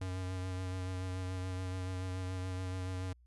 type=tone with vibrato; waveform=square; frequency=92.5 Hz; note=F#2; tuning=in tune; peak=-37 dBFS; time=0.01-3.13 s; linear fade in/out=5 ms; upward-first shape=sine; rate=7 Hz; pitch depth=20 cents each way; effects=added 60 Hz sine -60 dBFS peak until 3.26 s + resampled to 24000 Hz